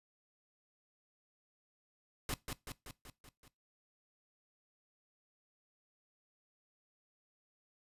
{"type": "noise with echo", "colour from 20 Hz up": "pink", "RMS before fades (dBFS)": -37, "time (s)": [2.29, 2.34], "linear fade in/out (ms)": 2, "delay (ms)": 190, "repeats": 6, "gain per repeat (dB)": -4, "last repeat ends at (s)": 3.48, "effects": ["noise-tail reverb RT60 0.2 s tail -19 dB re dry", "resampled to 32000 Hz"]}